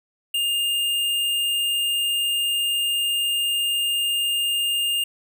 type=tone; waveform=square; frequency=2818 Hz; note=F7; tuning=15 cents sharp; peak=-21 dBFS; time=0.34-5.04 s; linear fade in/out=5 ms; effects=none